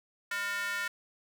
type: tone with high-pass filter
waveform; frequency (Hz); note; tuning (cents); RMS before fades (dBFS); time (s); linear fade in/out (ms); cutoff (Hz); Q
square; 202; G#3; -48; -34; 0.31-0.88; 5; 1600; 4.7
effects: none